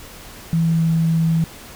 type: tone with pitch glide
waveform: sine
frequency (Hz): 164.81 to 163.39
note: E3 to E3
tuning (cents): 0 to -15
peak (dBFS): -14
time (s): 0.53-1.44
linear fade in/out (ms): 0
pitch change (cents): -15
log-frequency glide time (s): 0.64-0.84
effects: pink hiss -39 dBFS RMS until 1.75 s